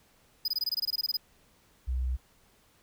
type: tone bursts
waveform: square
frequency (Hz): 4978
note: D#8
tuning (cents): 0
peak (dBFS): -27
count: 14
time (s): 0.45-1.17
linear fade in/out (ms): 5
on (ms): 31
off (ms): 22
type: tone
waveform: sine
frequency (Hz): 63.3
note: B1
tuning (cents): +43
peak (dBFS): -27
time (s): 1.87-2.17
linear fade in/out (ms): 20
effects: pink hiss -64 dBFS RMS until 2.82 s